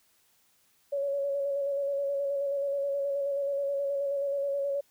sine tone with vibrato, 560 Hz, C#5, 18 cents sharp, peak -27 dBFS, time 0.92-4.81 s, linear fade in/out 10 ms, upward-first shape square, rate 9.4 Hz, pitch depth 21 cents each way, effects white hiss -67 dBFS RMS until 4.9 s

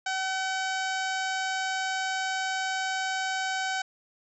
harmonic tone, 760 Hz, F#5, 46 cents sharp, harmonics 1 / 2 / 3 / 4 / 5 / 6 / 7 / 8 / 9 / 10, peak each -31 / -31 / -39 / -40 / -42 / -43 / -43 / -46 / -44 / -47 dBFS, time 0.06-3.82 s, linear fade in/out 5 ms, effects none

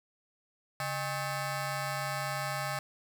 15% pulse ring-modulated tone, 473.5 Hz, A#4, 27 cents sharp, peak -23 dBFS, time 0.8-2.79 s, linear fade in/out 2 ms, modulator 334 Hz, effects none

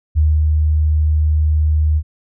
sine tone with ADSR envelope, 76.8 Hz, D#2, 22 cents flat, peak -9 dBFS, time 0.15-2.03 s, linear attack 30 ms, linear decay 230 ms, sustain -2 dB, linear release 60 ms, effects none

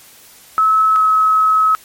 sine tone pair in turn, 1295 / 1283.8 Hz, E6 / E6, -31 / -46 cents, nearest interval unison, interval 15 cents, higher first, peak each -9 dBFS, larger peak neither, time 0.58-0.96 / 0.96-1.75 s, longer second, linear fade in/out 0 ms, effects white hiss -43 dBFS RMS until 1.84 s + MP3 64 kbps

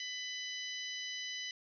harmonic tone, 998 Hz, B5, 18 cents sharp, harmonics 2 / 3 / 4 / 5 / 6, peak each -44 / -43 / -47 / -48 / -49 dBFS, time 0-1.51 s, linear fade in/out 2 ms, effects none

